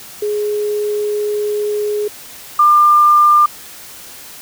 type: tone pair in turn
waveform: sine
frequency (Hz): 417.8 / 1197.5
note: G#4 / D6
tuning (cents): +10 / +33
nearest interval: octave + tritone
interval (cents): 1823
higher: second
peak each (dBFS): -15 / -6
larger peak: second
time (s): 0.22-2.08 / 2.59-3.46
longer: first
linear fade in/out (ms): 5
effects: white hiss -35 dBFS RMS until 4.41 s

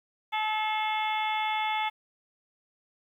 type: harmonic tone with a mistuned harmonic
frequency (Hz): 431.5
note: A4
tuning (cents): -34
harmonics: 2 / 3 / 4 / 5 / 6 / 7 / 8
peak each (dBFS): -28 / -38 / -43 / -33 / -40 / -44 / -38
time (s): 0.32-1.9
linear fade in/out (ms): 20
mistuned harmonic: 6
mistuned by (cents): +43
effects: 10-bit

